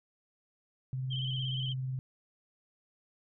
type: tone with tremolo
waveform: sine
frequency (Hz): 130.2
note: C3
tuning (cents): -8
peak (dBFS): -31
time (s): 0.93-1.99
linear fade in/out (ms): 0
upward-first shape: triangle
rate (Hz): 20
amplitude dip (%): 30
type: tone with vibrato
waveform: sine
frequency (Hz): 3112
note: G7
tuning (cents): -13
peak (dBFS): -36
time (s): 1.1-1.74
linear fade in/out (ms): 20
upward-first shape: square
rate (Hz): 17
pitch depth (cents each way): 43
effects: none